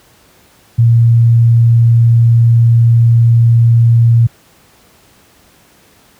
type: tone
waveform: sine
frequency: 116.54 Hz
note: A#2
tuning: in tune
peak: -4 dBFS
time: 0.78-4.27 s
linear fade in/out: 10 ms
effects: pink hiss -47 dBFS RMS until 6.19 s + high-pass 60 Hz 12 dB/octave